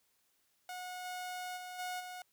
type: tone with level steps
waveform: sawtooth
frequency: 728 Hz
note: F#5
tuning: 28 cents flat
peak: -38 / -36 / -40 / -34 / -40 dBFS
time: 0.69-2.22 s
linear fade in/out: 2 ms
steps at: 1.04 / 1.56 / 1.78 / 1.99 s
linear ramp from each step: 20 ms
effects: white hiss -75 dBFS RMS until 2.32 s